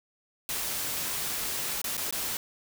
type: noise with dropouts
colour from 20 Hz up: white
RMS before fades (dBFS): -32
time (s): 0.49-2.37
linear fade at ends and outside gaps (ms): 1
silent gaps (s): 1.817-1.842 / 1.969-1.977 / 2.108-2.125
effects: none